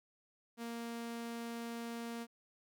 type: tone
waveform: sawtooth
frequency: 233.1 Hz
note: A#3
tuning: in tune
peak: -37 dBFS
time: 0.57-2.27 s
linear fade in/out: 50 ms
effects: none